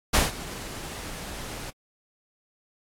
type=noise with ADSR envelope; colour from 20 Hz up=pink; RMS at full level=-18 dBFS; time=0.13-1.71 s; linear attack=16 ms; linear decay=170 ms; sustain=-19 dB; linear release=20 ms; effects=low-pass 12000 Hz 12 dB/octave + AAC 64 kbps